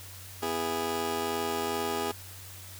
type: chord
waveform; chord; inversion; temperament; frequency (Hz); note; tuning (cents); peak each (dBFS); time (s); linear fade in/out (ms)
20% pulse; E major; second; just; 247.2 / 329.6 / 412; B3 / E4 / G#4; +2 / 0 / -14; -32 / -32 / -26; 0.42-2.12; 10
effects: added 94 Hz sine -47 dBFS peak until 2.79 s + white hiss -47 dBFS RMS until 2.79 s